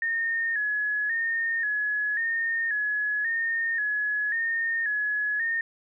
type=tone with vibrato; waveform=sine; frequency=1760 Hz; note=A6; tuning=in tune; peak=-24 dBFS; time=0.02-5.61 s; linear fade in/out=2 ms; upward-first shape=square; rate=0.93 Hz; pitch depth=69 cents each way; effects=none